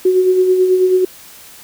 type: tone with tremolo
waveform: sine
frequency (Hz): 369.9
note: F#4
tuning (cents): 0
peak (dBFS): -7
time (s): 0.05-1.05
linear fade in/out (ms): 5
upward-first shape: sine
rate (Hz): 9.2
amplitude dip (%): 45
effects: white hiss -39 dBFS RMS until 1.63 s